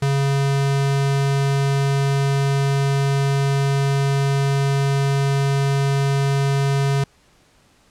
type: tone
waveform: square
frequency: 138.59 Hz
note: C#3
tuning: in tune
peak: -17 dBFS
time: 0.02-7.04 s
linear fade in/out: 5 ms
effects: pink hiss -56 dBFS RMS until 7.9 s + low-pass 9000 Hz 12 dB/octave